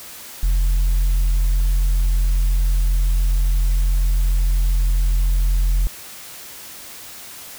sine tone, 43.65 Hz, F1, in tune, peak -11 dBFS, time 0.43-5.87 s, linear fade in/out 0 ms, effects tanh soft clip ceiling -13 dBFS + white hiss -37 dBFS RMS until 7.58 s

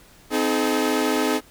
sawtooth tone cluster, 258.1 / 311.6 / 427.2 Hz, C4 / D#4 / G#4, -23 / +3 / +49 cents, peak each -20 dBFS, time 0.3-1.41 s, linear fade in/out 50 ms, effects pink hiss -51 dBFS RMS until 1.5 s

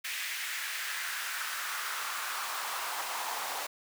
pink noise with high-pass filter sweep, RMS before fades -36 dBFS, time 0.04-3.67 s, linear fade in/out 10 ms, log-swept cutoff 2100 to 790 Hz, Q 2.4, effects none

